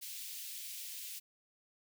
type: high-pass noise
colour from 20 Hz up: white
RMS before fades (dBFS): -45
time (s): 0.01-1.2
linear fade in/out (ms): 20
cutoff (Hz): 2400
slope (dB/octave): 24
effects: none

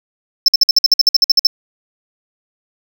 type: tone bursts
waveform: triangle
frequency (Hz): 5290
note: E8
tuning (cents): +5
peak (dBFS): -4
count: 14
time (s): 0.46-1.47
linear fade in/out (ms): 2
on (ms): 22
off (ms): 54
effects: none

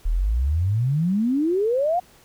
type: exponential sweep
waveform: sine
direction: up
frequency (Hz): 36.81 to 740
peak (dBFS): -18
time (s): 0.05-2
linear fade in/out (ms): 10
effects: pink hiss -53 dBFS RMS until 2.24 s

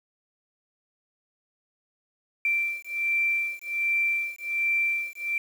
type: beating tone pair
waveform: sine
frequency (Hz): 2349 / 2350.3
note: D7 / D7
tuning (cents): 0 / +1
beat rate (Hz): 1.3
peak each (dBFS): -27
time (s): 2.45-5.38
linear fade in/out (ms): 2
effects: 8-bit

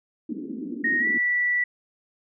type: band-pass noise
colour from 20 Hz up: white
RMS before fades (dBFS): -33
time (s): 0.29-1.18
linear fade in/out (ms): 5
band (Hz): 220 to 330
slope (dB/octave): 48
type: tone with pitch glide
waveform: sine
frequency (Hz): 1864.7 to 1958.5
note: A#6 to B6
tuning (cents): 0 to -15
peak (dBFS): -20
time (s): 0.84-1.64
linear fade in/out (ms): 5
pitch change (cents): +85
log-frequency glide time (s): 0.99-1.06
effects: none

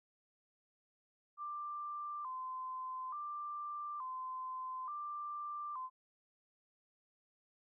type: tone with vibrato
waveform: sine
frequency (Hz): 1104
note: C#6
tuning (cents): -7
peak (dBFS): -40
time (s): 1.37-5.9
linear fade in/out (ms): 50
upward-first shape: square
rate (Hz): 0.57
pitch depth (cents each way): 120
effects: none

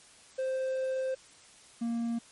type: tone pair in turn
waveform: triangle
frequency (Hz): 523.3 / 233.1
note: C5 / A#3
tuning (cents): 0 / 0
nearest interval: octave + major second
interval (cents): 1400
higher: first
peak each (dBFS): -27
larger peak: neither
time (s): 0.38-1.15 / 1.81-2.19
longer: first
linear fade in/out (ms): 10
effects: white hiss -56 dBFS RMS until 2.31 s + MP3 48 kbps

